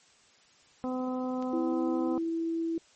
harmonic tone, 254.9 Hz, C4, 45 cents flat, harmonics 1 / 2 / 3 / 4 / 5, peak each -31 / -36 / -40 / -43 / -46 dBFS, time 0.84-2.18 s, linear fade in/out 0 ms
click, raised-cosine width 0.2 ms, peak -30 dBFS, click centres 1.425 s
sine tone, 329.9 Hz, E4, 1 cent sharp, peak -28 dBFS, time 1.53-2.78 s, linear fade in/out 2 ms
effects white hiss -61 dBFS RMS until 2.95 s + MP3 32 kbps

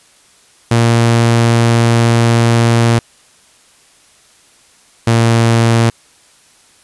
sawtooth tone pair in turn, 116.54 / 115.33 Hz, A#2 / A#2, 0 / -18 cents, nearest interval unison, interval 18 cents, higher first, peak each -4 dBFS, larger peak neither, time 0.71-2.99 / 5.07-5.9 s, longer first, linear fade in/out 5 ms, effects white hiss -48 dBFS RMS until 6.83 s + resampled to 24000 Hz

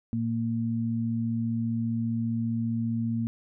sine tone pair together, 115 / 230 Hz, A#2 / A#3, -23 / -23 cents, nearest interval octave, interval 1200 cents, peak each -30 / -27 dBFS, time 0.13-3.27 s, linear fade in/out 0 ms, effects none

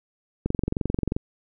click train, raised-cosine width 3 ms, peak -11 dBFS, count 17, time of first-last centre 0.46-1.165 s, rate 22.7 Hz, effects none

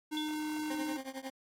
square tone, 305.8 Hz, D#4, 30 cents flat, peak -35 dBFS, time 0.11-0.98 s, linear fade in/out 20 ms
sine tone with exponential decay, 3441 Hz, A7, 39 cents flat, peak -34 dBFS, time 0.17-0.5 s, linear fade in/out 0 ms, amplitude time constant 70 ms
20% pulse tone with tremolo, 265.6 Hz, C4, 26 cents sharp, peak -32 dBFS, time 0.7-1.3 s, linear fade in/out 2 ms, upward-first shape triangle, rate 11 Hz, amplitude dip 95%
effects AAC 48 kbps

